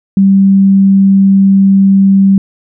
sine tone, 194.9 Hz, G3, 10 cents flat, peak -3 dBFS, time 0.17-2.38 s, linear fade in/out 2 ms, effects none

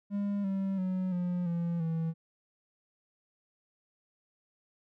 triangle tone with pitch steps, 202.1 / 193.64 / 185.54 / 177.78 / 170.34 / 163.21 Hz, G#3 / G3 / F#3 / F3 / F3 / E3, -47 / -21 / +5 / +31 / -43 / -17 cents, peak -27 dBFS, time 0.1-2.14 s, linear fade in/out 50 ms, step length 340 ms, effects none

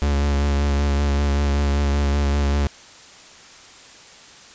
45% pulse tone with vibrato, 71.2 Hz, C#2, 47 cents sharp, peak -17 dBFS, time 0.02-2.67 s, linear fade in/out 0 ms, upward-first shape sine, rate 5.2 Hz, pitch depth 24 cents each way, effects white hiss -44 dBFS RMS until 4.54 s + resampled to 16000 Hz

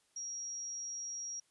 sine tone, 5660 Hz, F8, 22 cents sharp, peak -39 dBFS, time 0.16-1.4 s, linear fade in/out 5 ms, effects white hiss -73 dBFS RMS until 1.5 s + resampled to 24000 Hz

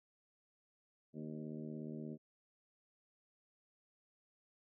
harmonic tone with a mistuned harmonic, 77 Hz, D#2, 17 cents flat, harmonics 2 / 3 / 4 / 5 / 6 / 7 / 8, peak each -48 / -46 / -51 / -52 / -60 / -61 / -59 dBFS, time 1.13-2.18 s, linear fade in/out 50 ms, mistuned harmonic 6, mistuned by +20 cents, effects none

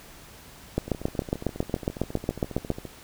two click trains, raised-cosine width 2 ms, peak -10 / -22 dBFS, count 15 / 30, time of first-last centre 0.78-2.703 / 0.88-2.853 s, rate 7.28 / 14.7 Hz, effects pink hiss -48 dBFS RMS until 3.03 s

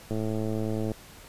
click train, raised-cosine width 2 ms, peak -18 dBFS, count 89, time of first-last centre 0.11-0.917 s, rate 109 Hz, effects pink hiss -49 dBFS RMS until 1.28 s + resampled to 32000 Hz

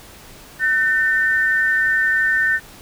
sine tone pair together, 1517 / 1805.8 Hz, F#6 / A6, +43 / +44 cents, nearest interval minor third, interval 301 cents, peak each -19 / -16 dBFS, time 0.59-2.6 s, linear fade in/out 50 ms, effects pink hiss -42 dBFS RMS until 2.81 s

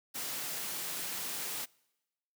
white high-pass noise, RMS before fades -38 dBFS, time 0.14-1.66 s, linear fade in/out 20 ms, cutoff 120 Hz, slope 96 dB/octave, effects noise-tail reverb RT60 1.0 s tail -26 dB re dry

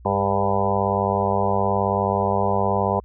harmonic tone with a mistuned harmonic, 99 Hz, G2, 18 cents sharp, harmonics 1 / 2 / 4 / 5 / 6 / 7 / 8 / 9 / 10, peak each -27 / -27 / -27 / -27 / -27 / -27 / -27 / -27 / -27 dBFS, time 0.05-3 s, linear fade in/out 5 ms, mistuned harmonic 4, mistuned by +17 cents, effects added 60 Hz sine -42 dBFS peak until 3.04 s

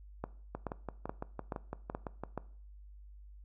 two click trains, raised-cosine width 1 ms, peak -24 / -22 dBFS, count 11 / 6, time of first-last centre 0.55-2.236 / 0.24-2.377 s, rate 5.93 / 2.34 Hz, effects noise-tail reverb RT60 0.5 s tail -19 dB re dry + added 50 Hz sine -50 dBFS peak until 3.44 s

